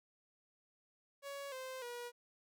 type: tone with pitch steps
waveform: sawtooth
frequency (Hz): 560 / 519.5 / 481.9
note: C#5 / C5 / B4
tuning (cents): +18 / -12 / -43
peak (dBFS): -40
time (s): 1.22-2.12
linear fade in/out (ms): 50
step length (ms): 300
effects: none